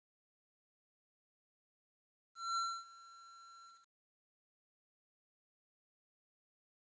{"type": "tone with ADSR envelope", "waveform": "square", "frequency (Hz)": 1357, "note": "E6", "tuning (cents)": 50, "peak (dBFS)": -34, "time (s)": [2.35, 3.88], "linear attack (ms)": 220, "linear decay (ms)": 270, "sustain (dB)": -22, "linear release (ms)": 220, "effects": ["resampled to 16000 Hz", "12-bit"]}